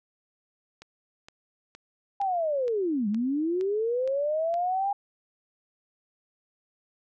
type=click train; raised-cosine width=0.2 ms; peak=-28 dBFS; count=9; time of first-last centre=0.82-4.541 s; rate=2.15 Hz
type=linear two-way sweep; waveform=sine; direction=down then up; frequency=813 to 197.6 to 813 Hz; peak=-24 dBFS; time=2.2-4.93 s; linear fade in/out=5 ms; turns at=3.08 s
effects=none